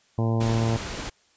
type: harmonic tone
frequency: 113.8 Hz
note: A#2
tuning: 41 cents flat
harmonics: 1 / 2 / 3 / 4 / 5 / 6 / 7 / 8 / 9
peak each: -22 / -28 / -32 / -34 / -36 / -38 / -39 / -40 / -41 dBFS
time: 0.18-0.77 s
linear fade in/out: 5 ms
type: noise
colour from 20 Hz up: pink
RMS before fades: -33 dBFS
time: 0.4-1.1 s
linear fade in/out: 10 ms
effects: white hiss -62 dBFS RMS until 1.36 s + resampled to 16000 Hz